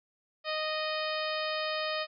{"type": "harmonic tone with a mistuned harmonic", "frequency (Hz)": 620, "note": "D#5", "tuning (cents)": -6, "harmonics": [1, 2, 3, 4, 5, 6, 7, 8], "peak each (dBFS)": [-34, -37, -39, -40, -41, -42, -42, -43], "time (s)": [0.44, 2.07], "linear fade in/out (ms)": 50, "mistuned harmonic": 5, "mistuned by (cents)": -19, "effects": []}